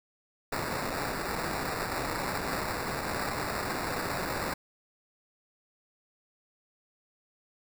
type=noise with sample-and-hold; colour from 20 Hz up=violet; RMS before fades=-33 dBFS; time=0.52-4.54 s; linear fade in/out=5 ms; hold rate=3150 Hz; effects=none